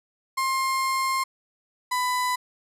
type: tone pair in turn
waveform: 35% pulse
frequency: 1061 / 997.7 Hz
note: C6 / B5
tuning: +24 / +17 cents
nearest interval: minor second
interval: 107 cents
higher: first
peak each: -21 dBFS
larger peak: neither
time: 0.37-1.24 / 1.91-2.36 s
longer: first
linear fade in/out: 10 ms
effects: resampled to 32000 Hz